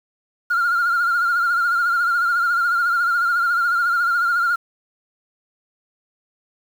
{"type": "tone with vibrato", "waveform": "sine", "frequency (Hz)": 1401, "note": "F6", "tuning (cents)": 5, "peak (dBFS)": -14, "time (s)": [0.5, 4.56], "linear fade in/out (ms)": 10, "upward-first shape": "triangle", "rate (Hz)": 14, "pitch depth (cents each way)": 68, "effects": ["tanh soft clip ceiling -14 dBFS", "7-bit"]}